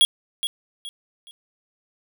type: tone with echo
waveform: square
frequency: 3322 Hz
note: G#7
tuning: in tune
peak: -13 dBFS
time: 0.01-0.05 s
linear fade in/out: 0 ms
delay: 420 ms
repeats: 3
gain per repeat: -10 dB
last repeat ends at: 1.31 s
effects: none